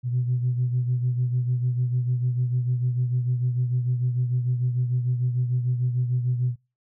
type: beating tone pair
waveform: sine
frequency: 123.47 / 130.17 Hz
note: B2 / C3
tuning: 0 / -9 cents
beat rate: 6.7 Hz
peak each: -21 / -29 dBFS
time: 0.03-6.56 s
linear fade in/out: 50 ms
effects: noise-tail reverb RT60 0.3 s tail -25 dB re dry + tanh soft clip ceiling -15 dBFS